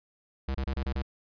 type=tone bursts; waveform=square; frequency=66.9 Hz; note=C2; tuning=39 cents sharp; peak=-29 dBFS; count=6; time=0.48-1.022 s; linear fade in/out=5 ms; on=67 ms; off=28 ms; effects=resampled to 11025 Hz